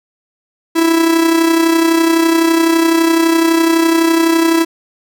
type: tone with amplitude modulation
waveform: 45% pulse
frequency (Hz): 329.6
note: E4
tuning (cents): 0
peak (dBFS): -7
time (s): 0.75-4.65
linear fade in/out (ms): 20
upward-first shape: sine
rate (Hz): 31.9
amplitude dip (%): 50
effects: none